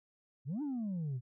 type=exponential two-way sweep; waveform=sine; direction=up then down; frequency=118.4 to 307.8 to 118.4 Hz; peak=-32 dBFS; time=0.45-1.21 s; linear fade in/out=50 ms; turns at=0.62 s; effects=tanh soft clip ceiling -33 dBFS